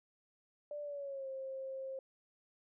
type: tone with pitch glide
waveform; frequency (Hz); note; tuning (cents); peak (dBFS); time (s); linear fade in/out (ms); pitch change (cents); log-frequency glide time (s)
sine; 587.3 to 532.4; D5 to C5; 0 to +30; -40; 0.71-1.99; 2; -170; 0.82-1.28
effects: none